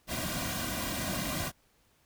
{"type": "noise with comb filter", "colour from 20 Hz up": "pink", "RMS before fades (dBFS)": -34, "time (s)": [0.07, 1.52], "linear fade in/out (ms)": 50, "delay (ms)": 2.3, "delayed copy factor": -0.85, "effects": ["pink hiss -68 dBFS RMS until 2.05 s"]}